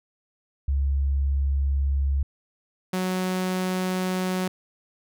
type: tone pair in turn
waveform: sine / sawtooth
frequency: 69.1 / 184.81 Hz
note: C#2 / F#3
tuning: -5 / -2 cents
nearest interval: octave + perfect fourth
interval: 1703 cents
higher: second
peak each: -20 dBFS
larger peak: neither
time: 0.68-2.23 / 2.93-4.48 s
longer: neither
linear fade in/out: 5 ms
effects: none